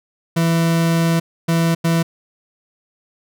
40% pulse tone bursts at uneven times, 166 Hz, E3, 12 cents sharp, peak -13 dBFS, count 3, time 0.36-1.2 / 1.48-1.75 / 1.84-2.03 s, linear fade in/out 10 ms, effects none

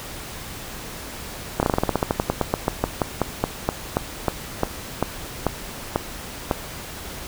slowing click train, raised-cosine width 1 ms, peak -4 dBFS, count 28, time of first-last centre 1.6-6.512 s, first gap 29 ms, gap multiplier 1.12, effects pink hiss -35 dBFS RMS until 7.27 s

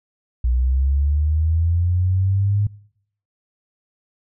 sine linear sweep, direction up, 59.5 to 103.83 Hz, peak -15 dBFS, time 0.44-2.67 s, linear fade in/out 5 ms, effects noise-tail reverb RT60 0.7 s tail -24 dB re dry

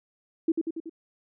sine tone with echo, 326.6 Hz, E4, 16 cents flat, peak -19 dBFS, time 0.48-0.52 s, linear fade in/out 5 ms, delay 94 ms, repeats 4, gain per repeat -4 dB, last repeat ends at 0.896 s, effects none

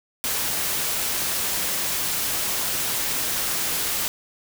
white noise, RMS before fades -25 dBFS, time 0.24-4.08 s, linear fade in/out 0 ms, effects none

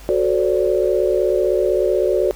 sine chord, D dominant seventh, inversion first, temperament equal with one note detuned, 370 / 440 / 523.3 / 579.2 Hz, F#4 / A4 / C5 / D5, 0 / 0 / 0 / -24 cents, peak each -18 / -21 / -22 / -20 dBFS, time 0.09-2.31 s, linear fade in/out 0 ms, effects added 50 Hz sine -37 dBFS peak until 2.35 s + pink hiss -43 dBFS RMS until 2.35 s

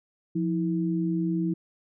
sine tone pair together, 174.61 / 324.1 Hz, F3 / E4, 0 / -29 cents, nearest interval major seventh, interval 1071 cents, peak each -26 / -27 dBFS, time 0.35-1.54 s, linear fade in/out 10 ms, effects none

